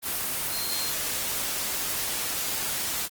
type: tone in noise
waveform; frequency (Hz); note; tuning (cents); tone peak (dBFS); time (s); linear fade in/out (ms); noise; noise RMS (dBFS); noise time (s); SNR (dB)
sine; 4186; C8; 0; -32; 0.49-0.93; 50; white; -29; 0.02-3.09; -6
effects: Opus 24 kbps